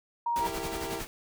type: tone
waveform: sine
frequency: 942 Hz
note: A#5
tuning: 18 cents sharp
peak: -26 dBFS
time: 0.26-0.47 s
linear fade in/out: 5 ms
type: noise with tremolo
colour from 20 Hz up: pink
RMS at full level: -36 dBFS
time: 0.36-1.07 s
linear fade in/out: 0 ms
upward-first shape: sine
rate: 11 Hz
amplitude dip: 70%
type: chord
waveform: 25% pulse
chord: E diminished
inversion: none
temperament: equal with one note detuned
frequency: 329.6 / 392 / 459.2 Hz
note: E4 / G4 / Bb4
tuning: 0 / 0 / -26 cents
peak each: -35 dBFS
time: 0.38-1.03 s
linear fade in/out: 50 ms
effects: none